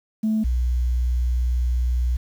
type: tone pair in turn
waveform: sine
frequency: 218 / 61.17 Hz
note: A3 / B1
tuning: -16 / -16 cents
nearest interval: octave + minor seventh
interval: 2200 cents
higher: first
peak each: -17 dBFS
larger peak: neither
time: 0.23-0.44 / 0.44-2.17 s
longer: second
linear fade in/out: 10 ms
effects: tanh soft clip ceiling -15 dBFS + 8-bit